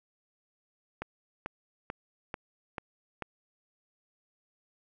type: click train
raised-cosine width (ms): 0.5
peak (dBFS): -20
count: 6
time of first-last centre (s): 1.02-3.223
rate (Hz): 2.27
effects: none